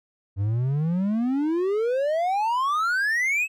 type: exponential sweep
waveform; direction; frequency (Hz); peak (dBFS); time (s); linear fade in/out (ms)
triangle; up; 95 to 2637; -19; 0.36-3.48; 50
effects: none